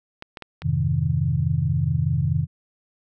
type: clicks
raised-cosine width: 0.3 ms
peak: -19 dBFS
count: 4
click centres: 0.224 / 0.372 / 0.423 / 0.62 s
type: chord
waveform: sine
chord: F minor seventh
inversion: none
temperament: equal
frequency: 87.31 / 103.83 / 130.81 / 155.56 Hz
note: F2 / Ab2 / C3 / Eb3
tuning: 0 / 0 / 0 / 0 cents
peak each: -26 / -28 / -23 / -23 dBFS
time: 0.62-2.47 s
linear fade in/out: 50 ms
effects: none